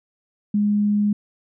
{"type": "tone", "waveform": "sine", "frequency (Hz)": 207, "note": "G#3", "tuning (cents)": -5, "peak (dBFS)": -16, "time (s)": [0.54, 1.13], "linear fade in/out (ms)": 5, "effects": []}